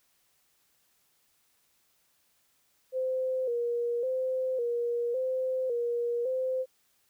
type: tone with vibrato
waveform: sine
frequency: 495.8 Hz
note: B4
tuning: 7 cents sharp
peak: -27 dBFS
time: 2.92-6.66 s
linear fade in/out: 50 ms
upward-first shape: square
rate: 0.9 Hz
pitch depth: 73 cents each way
effects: white hiss -70 dBFS RMS until 7.09 s